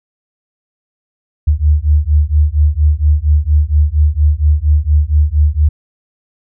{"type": "beating tone pair", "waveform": "sine", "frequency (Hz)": [73, 77.3], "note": ["D2", "D#2"], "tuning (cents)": [-10, -11], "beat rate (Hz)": 4.3, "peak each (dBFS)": -11, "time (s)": [1.47, 5.69], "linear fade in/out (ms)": 10, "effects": []}